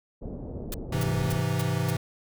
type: low-pass noise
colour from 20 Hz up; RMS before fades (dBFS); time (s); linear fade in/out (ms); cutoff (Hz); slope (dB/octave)
pink; -36; 0.21-1.42; 20; 560; 24
type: noise bursts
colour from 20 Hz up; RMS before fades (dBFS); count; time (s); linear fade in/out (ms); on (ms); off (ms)
white; -35; 5; 0.72-1.905; 2; 21; 270
type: chord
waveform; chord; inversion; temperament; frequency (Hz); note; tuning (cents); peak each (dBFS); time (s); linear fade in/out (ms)
square; Ab augmented; none; equal; 103.83 / 130.81 / 164.81; Ab2 / C3 / E3; 0 / 0 / 0; -31 / -29 / -30; 0.92-1.97; 5
effects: none